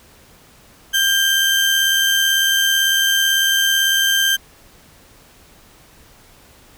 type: tone pair together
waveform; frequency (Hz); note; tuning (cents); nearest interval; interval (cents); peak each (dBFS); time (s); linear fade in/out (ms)
35% pulse; 1593 / 3108; G6 / G7; +27 / -16; octave; 1157; -15 / -15; 0.93-4.37; 20
effects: pink hiss -48 dBFS RMS until 6.77 s